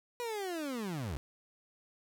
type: linear sweep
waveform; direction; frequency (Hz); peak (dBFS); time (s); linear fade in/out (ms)
30% pulse; down; 491 to 60.3; -33; 0.2-1.17; 0
effects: none